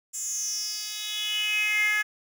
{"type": "tone with high-pass filter sweep", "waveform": "10% pulse", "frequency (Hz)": 422.9, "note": "G#4", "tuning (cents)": 31, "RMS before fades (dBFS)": -28, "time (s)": [0.13, 2.03], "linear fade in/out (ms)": 20, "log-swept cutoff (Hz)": [7700, 1800], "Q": 7, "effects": []}